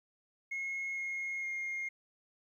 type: tone with pitch steps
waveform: sine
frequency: 2165 / 2152 / 2131 Hz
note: C#7 / C7 / C7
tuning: -41 / +48 / +31 cents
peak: -33 dBFS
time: 0.51-1.89 s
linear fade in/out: 10 ms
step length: 460 ms
effects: tanh soft clip ceiling -33 dBFS + 12-bit